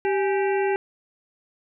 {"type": "harmonic tone with a mistuned harmonic", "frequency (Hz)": 390.3, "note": "G4", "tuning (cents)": -8, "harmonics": [1, 2, 4, 5, 6, 7], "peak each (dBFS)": [-21, -27, -33, -35, -37, -38], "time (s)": [0.05, 0.76], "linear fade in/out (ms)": 0, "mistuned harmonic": 2, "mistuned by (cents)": 99, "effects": []}